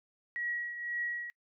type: tone with tremolo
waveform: sine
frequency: 1913 Hz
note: A#6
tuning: 44 cents sharp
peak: -31 dBFS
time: 0.36-1.3 s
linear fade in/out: 0 ms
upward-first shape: triangle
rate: 1.9 Hz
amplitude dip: 65%
effects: noise-tail reverb RT60 0.1 s tail -25 dB re dry